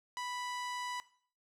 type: tone with low-pass filter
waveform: sawtooth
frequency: 987.8 Hz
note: B5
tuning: in tune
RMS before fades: -40 dBFS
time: 0.17-1 s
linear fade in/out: 0 ms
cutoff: 8100 Hz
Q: 0.93
effects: noise-tail reverb RT60 0.5 s tail -17 dB re dry